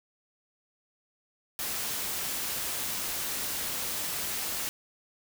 white noise, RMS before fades -33 dBFS, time 1.59-4.69 s, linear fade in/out 0 ms, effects none

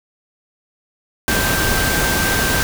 sine tone in noise, 1568 Hz, G6, in tune, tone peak -21 dBFS, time 1.28-2.63 s, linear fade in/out 0 ms, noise pink, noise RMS -18 dBFS, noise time 1.28-2.63 s, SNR -6 dB, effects none

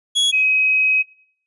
40% pulse / sine tone pair in turn, 3345 / 2536 Hz, G#7 / D#7, +12 / +32 cents, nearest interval perfect fourth, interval 480 cents, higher first, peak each -13 dBFS, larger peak neither, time 0.15-0.32 / 0.32-1.03 s, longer second, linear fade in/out 20 ms, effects noise-tail reverb RT60 0.6 s tail -22 dB re dry + resampled to 24000 Hz

